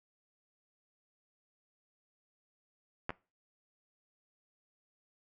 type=clicks; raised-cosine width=0.5 ms; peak=-18 / -24 dBFS; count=2; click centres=3.094 / 3.105 s; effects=noise-tail reverb RT60 0.3 s tail -22 dB re dry